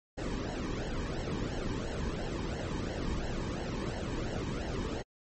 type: noise with flanger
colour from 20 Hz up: brown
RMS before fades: -35 dBFS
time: 0.17-5.03 s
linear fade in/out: 20 ms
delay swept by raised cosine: 0.82 to 1.48 ms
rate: 2.9 Hz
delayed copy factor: -0.7
effects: MP3 32 kbps